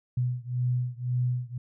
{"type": "beating tone pair", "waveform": "sine", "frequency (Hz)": [123.4, 125.3], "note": ["B2", "B2"], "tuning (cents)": [-1, 25], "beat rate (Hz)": 1.9, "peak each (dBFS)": [-28, -29], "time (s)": [0.17, 1.58], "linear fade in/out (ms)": 5, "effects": []}